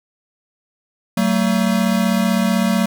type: tone pair together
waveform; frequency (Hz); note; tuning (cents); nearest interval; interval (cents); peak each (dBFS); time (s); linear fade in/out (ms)
square; 189.29 / 225.1; F#3 / A3; +40 / +40; minor third; 300; -18; 1.17-2.86; 5
effects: none